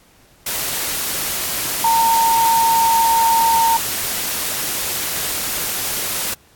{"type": "tone in noise", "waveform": "sine", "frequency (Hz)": 913, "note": "A#5", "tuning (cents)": -36, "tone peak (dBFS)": -12, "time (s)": [1.84, 3.77], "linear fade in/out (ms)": 5, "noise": "white", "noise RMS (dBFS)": -22, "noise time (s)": [0.46, 6.34], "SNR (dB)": 7, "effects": ["pink hiss -52 dBFS RMS until 6.55 s", "AAC 64 kbps"]}